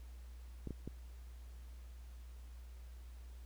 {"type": "clicks", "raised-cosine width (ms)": 3, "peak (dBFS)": -30, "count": 3, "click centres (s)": [0.673, 0.707, 0.876], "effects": ["added 60 Hz sine -49 dBFS peak until 3.45 s", "pink hiss -67 dBFS RMS until 3.45 s"]}